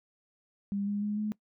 sine tone with pitch steps, 200.4 / 204.3 / 208.2 / 212.2 Hz, G3 / G#3 / G#3 / G#3, +38 / -28 / +5 / +38 cents, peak -29 dBFS, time 0.72-1.32 s, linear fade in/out 0 ms, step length 150 ms, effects noise-tail reverb RT60 0.1 s tail -21 dB re dry

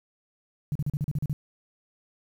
sine tone bursts, 146.83 Hz, D3, in tune, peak -24 dBFS, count 9, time 0.72-1.33 s, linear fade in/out 0 ms, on 34 ms, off 38 ms, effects 9-bit

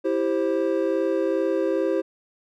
triangle chord, C major, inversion first, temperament equal with one note detuned, 329.6 / 392 / 527.8 Hz, E4 / G4 / C5, 0 / 0 / +15 cents, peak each -23 dBFS, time 0.04-2.02 s, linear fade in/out 20 ms, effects none

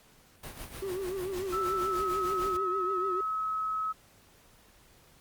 pink noise with tremolo, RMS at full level -41 dBFS, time 0.43-2.57 s, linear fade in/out 5 ms, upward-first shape sine, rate 6.6 Hz, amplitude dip 60%
triangle tone with vibrato, 375.1 Hz, F#4, 24 cents sharp, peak -30 dBFS, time 0.82-3.21 s, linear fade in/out 5 ms, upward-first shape triangle, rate 6.8 Hz, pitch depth 110 cents each way
sine tone with pitch glide, 1318.5 to 1284.7 Hz, E6 to E6, 0 to -45 cents, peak -29 dBFS, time 1.52-3.93 s, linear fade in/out 20 ms, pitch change -45 cents, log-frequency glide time 1.87-2.01 s
effects pink hiss -60 dBFS RMS until 5.2 s + Opus 48 kbps

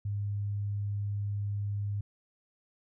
sine tone, 101.9 Hz, G#2, 32 cents flat, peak -30 dBFS, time 0.05-2.01 s, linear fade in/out 5 ms, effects none

